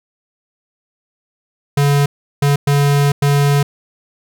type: tone bursts at uneven times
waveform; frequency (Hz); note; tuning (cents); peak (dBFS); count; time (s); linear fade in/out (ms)
square; 142.6; C#3; +49; -11; 4; 1.77-2.06 / 2.42-2.56 / 2.67-3.12 / 3.22-3.63; 5
effects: none